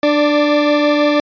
40% pulse tone pair together, 296.3 / 586.5 Hz, D4 / D5, +15 / -2 cents, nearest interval octave, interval 1183 cents, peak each -13 dBFS, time 0.03-1.2 s, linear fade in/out 2 ms, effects resampled to 11025 Hz

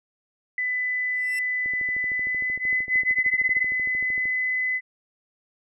sine tone with pitch glide, 2000 to 2034 Hz, B6 to C7, +21 to -50 cents, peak -23 dBFS, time 0.58-3.63 s, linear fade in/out 2 ms, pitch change +29 cents, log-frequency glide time 2.09-3.44 s
15% pulse tone with exponential growth, 2679 Hz, E7, 27 cents sharp, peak -26 dBFS, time 1.1-1.39 s, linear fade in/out 2 ms, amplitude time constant 62 ms
click train, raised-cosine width 2 ms, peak -30 dBFS, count 35, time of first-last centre 1.66-4.255 s, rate 13.1 Hz
sine tone, 2016 Hz, B6, 35 cents sharp, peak -22 dBFS, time 2.55-4.81 s, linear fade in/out 50 ms
effects none

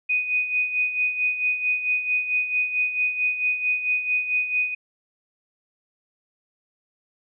sine tone with tremolo, 2489 Hz, D#7, in tune, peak -18 dBFS, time 0.09-4.75 s, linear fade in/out 10 ms, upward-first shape sine, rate 4.5 Hz, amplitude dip 65%, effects none

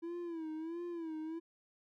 triangle tone with vibrato, 330 Hz, E4, 2 cents sharp, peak -37 dBFS, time 0.02-1.4 s, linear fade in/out 20 ms, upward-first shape sine, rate 1.5 Hz, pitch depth 97 cents each way, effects none

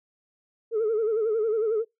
sine tone with vibrato, 440 Hz, A4, in tune, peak -20 dBFS, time 0.71-1.85 s, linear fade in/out 50 ms, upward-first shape sine, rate 11 Hz, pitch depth 88 cents each way, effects noise-tail reverb RT60 0.2 s tail -25 dB re dry + tanh soft clip ceiling -19 dBFS

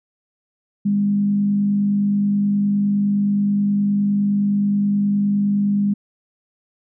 sine tone with frequency modulation, 202.6 Hz, G#3, 43 cents flat, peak -15 dBFS, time 0.85-5.94 s, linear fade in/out 10 ms, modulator 49.6 Hz, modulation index 0.26, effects none

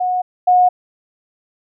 sine tone pair in turn, 730 / 725.4 Hz, F#5 / F#5, -24 / -34 cents, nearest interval unison, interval 10 cents, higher first, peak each -15 / -8 dBFS, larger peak second, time 0-0.22 / 0.47-0.69 s, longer neither, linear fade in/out 10 ms, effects none

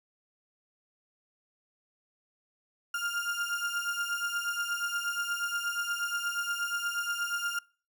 35% pulse beating tone pair, 1400 / 1408.4 Hz, F6 / F6, +4 / +14 cents, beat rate 8.4 Hz, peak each -31 / -33 dBFS, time 2.94-7.59 s, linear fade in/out 5 ms, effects noise-tail reverb RT60 0.4 s tail -24 dB re dry

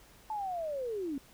sine linear sweep, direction down, 880 to 261.6 Hz, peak -33 dBFS, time 0.3-1.18 s, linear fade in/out 2 ms, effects added 50 Hz sine -66 dBFS peak until 1.33 s + pink hiss -59 dBFS RMS until 1.33 s

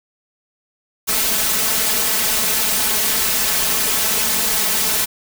white noise with comb filter, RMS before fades -18 dBFS, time 1.07-5.06 s, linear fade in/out 20 ms, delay 4.6 ms, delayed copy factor +0.95, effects none

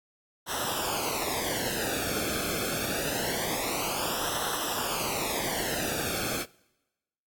pink noise with flanger, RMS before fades -31 dBFS, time 0.46-6.46 s, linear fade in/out 50 ms, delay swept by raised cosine 0.43 to 1.05 ms, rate 0.25 Hz, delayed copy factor -0.85, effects noise-tail reverb RT60 1.0 s tail -24 dB re dry + AAC 64 kbps

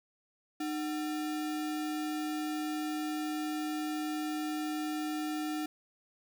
sine tone with sample-and-hold, 305.7 Hz, D#4, 30 cents flat, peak -32 dBFS, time 0.6-5.66 s, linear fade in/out 5 ms, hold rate 1050 Hz, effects none

